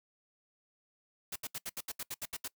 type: noise bursts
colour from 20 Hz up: white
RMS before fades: -39 dBFS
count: 11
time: 1.32-2.479 s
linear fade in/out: 5 ms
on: 39 ms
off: 73 ms
effects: noise-tail reverb RT60 0.1 s tail -23 dB re dry